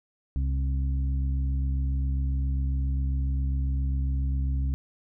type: harmonic tone with a mistuned harmonic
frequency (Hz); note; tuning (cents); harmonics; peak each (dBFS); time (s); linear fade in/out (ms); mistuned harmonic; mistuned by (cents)
67.4; C#2; -48; 1 / 2 / 3 / 4; -24 / -33 / -46 / -41; 0.36-4.74; 0; 3; +19
effects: none